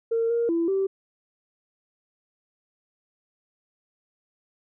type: tone with pitch steps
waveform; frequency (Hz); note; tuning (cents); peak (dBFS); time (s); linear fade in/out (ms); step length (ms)
sine; 457.9 / 467.9 / 335 / 387.3; A#4 / A#4 / E4 / G4; -31 / +6 / +28 / -21; -20; 0.11-0.87; 10; 190
effects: tanh soft clip ceiling -16 dBFS